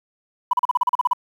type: tone bursts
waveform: sine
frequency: 987.8 Hz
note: B5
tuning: in tune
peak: -13 dBFS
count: 11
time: 0.51-1.133 s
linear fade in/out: 5 ms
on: 23 ms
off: 37 ms
effects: tanh soft clip ceiling -10 dBFS + 8-bit